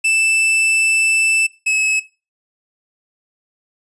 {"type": "tone pair in turn", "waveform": "45% pulse", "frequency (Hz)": [2645, 2582], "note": ["E7", "E7"], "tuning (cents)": [5, -37], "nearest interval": "unison", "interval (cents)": 42, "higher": "first", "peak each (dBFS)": [-13, -14], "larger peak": "first", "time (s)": [[0.04, 1.47], [1.66, 2]], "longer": "first", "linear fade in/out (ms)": 10, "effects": ["noise-tail reverb RT60 0.3 s tail -19 dB re dry", "resampled to 24000 Hz"]}